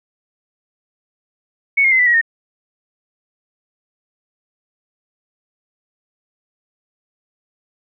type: tone with pitch steps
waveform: sine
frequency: 2217 / 2135 / 2057 / 1980.8 / 1907.8 / 1837.5 Hz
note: C#7 / C7 / C7 / B6 / A#6 / A#6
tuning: 0 / +34 / -30 / +5 / +40 / -25 cents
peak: -10 dBFS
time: 1.77-2.214 s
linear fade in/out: 10 ms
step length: 74 ms
effects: none